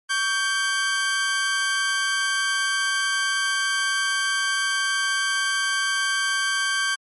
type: tone pair together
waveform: sawtooth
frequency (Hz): 1128.8 / 1568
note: C#6 / G6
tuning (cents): +31 / 0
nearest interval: tritone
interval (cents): 569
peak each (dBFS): -25 / -18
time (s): 0.09-6.96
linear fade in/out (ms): 20
effects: MP3 48 kbps